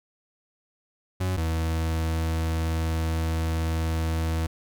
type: tone pair in turn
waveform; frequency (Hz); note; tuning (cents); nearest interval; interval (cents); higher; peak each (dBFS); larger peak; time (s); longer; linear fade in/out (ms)
40% pulse; 92.5 / 81.01; F#2 / E2; 0 / -30; major second; 230; first; -23; neither; 1.2-1.37 / 1.37-4.47; second; 10
effects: none